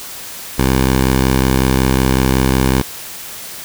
10% pulse tone, 65.41 Hz, C2, in tune, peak -3 dBFS, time 0.58-2.82 s, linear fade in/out 10 ms, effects white hiss -30 dBFS RMS until 3.64 s

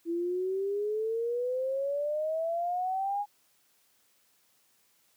sine exponential sweep, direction up, 332.3 to 830 Hz, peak -28 dBFS, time 0.05-3.26 s, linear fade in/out 50 ms, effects white hiss -68 dBFS RMS until 5.16 s + high-pass 100 Hz 12 dB/octave

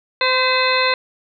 harmonic tone with a mistuned harmonic, 515 Hz, C5, 28 cents flat, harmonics 1 / 2 / 3 / 4 / 5 / 7 / 8, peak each -21 / -20 / -24 / -22 / -22 / -26 / -22 dBFS, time 0.21-0.94 s, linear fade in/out 2 ms, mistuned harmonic 4, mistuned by -24 cents, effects none

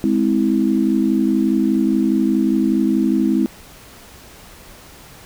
sine chord, Ab augmented, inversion none, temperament just, 207.7 / 259.6 / 324.5 Hz, Ab3 / C4 / E4, 0 / -13 / -27 cents, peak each -18 / -18 / -18 dBFS, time 0.04-3.46 s, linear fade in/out 0 ms, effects pink hiss -42 dBFS RMS until 5.25 s

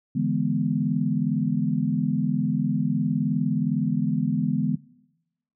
sine chord, E dominant seventh, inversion third, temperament equal with one note detuned, 145.23 / 164.81 / 207.7 / 246.9 Hz, D3 / E3 / G#3 / B3, -19 / 0 / 0 / 0 cents, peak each -27 / -27 / -26 / -26 dBFS, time 0.15-4.76 s, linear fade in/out 10 ms, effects noise-tail reverb RT60 0.9 s tail -21 dB re dry

